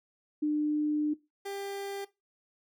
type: tone pair in turn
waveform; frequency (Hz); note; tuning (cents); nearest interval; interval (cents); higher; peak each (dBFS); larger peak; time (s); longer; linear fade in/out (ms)
sine / 30% pulse; 300.2 / 397.6; D4 / G4; +38 / +25; perfect fourth; 487; second; -25 / -33; first; 0.42-1.14 / 1.45-2.05; first; 10
effects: noise-tail reverb RT60 0.2 s tail -17 dB re dry